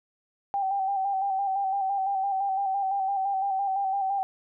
sine tone with vibrato, 781 Hz, G5, 7 cents flat, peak -24 dBFS, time 0.54-4.23 s, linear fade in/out 0 ms, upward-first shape square, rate 5.9 Hz, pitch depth 36 cents each way, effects none

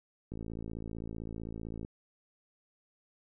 click train, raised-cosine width 3 ms, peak -28 dBFS, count 86, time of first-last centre 0.32-1.849 s, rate 55.6 Hz, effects none

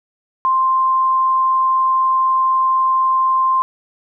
sine tone, 1048 Hz, C6, 2 cents sharp, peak -12 dBFS, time 0.45-3.62 s, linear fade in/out 0 ms, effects none

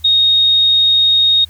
sine tone, 3728 Hz, A#7, 1 cent flat, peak -8 dBFS, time 0.04-1.45 s, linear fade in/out 10 ms, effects added 79 Hz sine -37 dBFS peak until 1.49 s + white hiss -49 dBFS RMS until 1.49 s

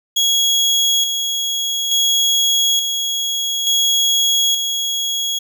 30% pulse tone with tremolo, 3322 Hz, G#7, in tune, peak -10 dBFS, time 0.16-5.39 s, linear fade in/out 10 ms, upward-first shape square, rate 0.57 Hz, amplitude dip 45%, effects none

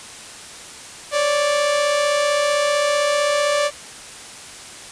sawtooth tone pair together, 550 / 585.6 Hz, C#5 / D5, -14 / -5 cents, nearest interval minor second, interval 109 cents, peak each -22 / -13 dBFS, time 1.11-3.71 s, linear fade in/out 50 ms, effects white hiss -37 dBFS RMS until 4.91 s + resampled to 22050 Hz

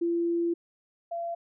sine tone pair in turn, 340.4 / 680.8 Hz, F4 / F5, -44 / -44 cents, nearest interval octave, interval 1200 cents, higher second, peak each -24 / -30 dBFS, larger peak first, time 0.01-0.54 / 1.11-1.35 s, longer first, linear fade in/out 10 ms, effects none

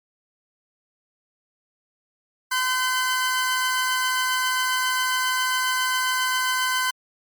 sawtooth tone pair together, 1023 / 1530.8 Hz, C6 / G6, -39 / -42 cents, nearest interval perfect fifth, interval 697 cents, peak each -20 dBFS, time 2.51-6.91 s, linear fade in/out 10 ms, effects MP3 96 kbps

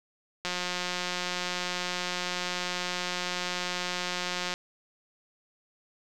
click train, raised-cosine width 0.2 ms, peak -14 dBFS, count 733, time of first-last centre 0.45-4.539 s, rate 179 Hz, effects none

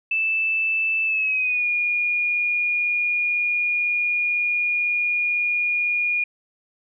sine tone with pitch glide, 2639 to 2434 Hz, E7 to D#7, +1 to -39 cents, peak -19 dBFS, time 0.11-6.24 s, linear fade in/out 5 ms, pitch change -140 cents, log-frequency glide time 1.05-1.67 s, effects none

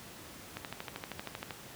click train, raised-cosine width 0.3 ms, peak -22 dBFS, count 13, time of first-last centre 0.57-1.507 s, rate 12.8 Hz, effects pink hiss -49 dBFS RMS until 1.75 s + high-pass 80 Hz 12 dB/octave

